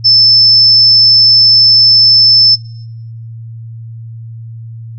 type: tone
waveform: sine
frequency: 5274 Hz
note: E8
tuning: in tune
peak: -3 dBFS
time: 0.04-2.56 s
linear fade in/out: 20 ms
effects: noise-tail reverb RT60 0.8 s tail -22 dB re dry + added 114 Hz sine -24 dBFS peak until 4.98 s